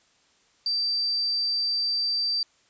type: tone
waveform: sine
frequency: 4673 Hz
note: D8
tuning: 9 cents flat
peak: -23 dBFS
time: 0.66-2.43 s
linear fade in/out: 2 ms
effects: white hiss -63 dBFS RMS until 2.69 s + resampled to 16000 Hz